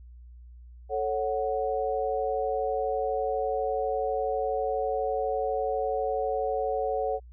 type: chord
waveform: sine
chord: F# minor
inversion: first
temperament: equal with one note detuned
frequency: 440 / 552.1 / 740 Hz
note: A4 / C#5 / F#5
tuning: 0 / -7 / 0 cents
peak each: -30 dBFS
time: 0.89-7.2 s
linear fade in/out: 50 ms
effects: added 60 Hz sine -45 dBFS peak until 7.32 s